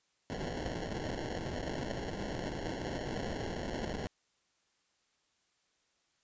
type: noise with sample-and-hold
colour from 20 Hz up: violet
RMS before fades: -38 dBFS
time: 0.3-4.07 s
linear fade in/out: 0 ms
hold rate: 1225 Hz
effects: white hiss -75 dBFS RMS until 6.23 s + resampled to 16000 Hz